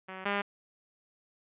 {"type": "tone pair in turn", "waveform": "5% pulse", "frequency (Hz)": [188.3, 201.8], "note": ["F#3", "G#3"], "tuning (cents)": [31, -49], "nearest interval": "minor second", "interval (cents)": 120, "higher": "second", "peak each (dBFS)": [-29, -17], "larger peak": "second", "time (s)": [[0.08, 0.25], [0.25, 0.42]], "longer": "neither", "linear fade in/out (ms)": 10, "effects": ["resampled to 8000 Hz"]}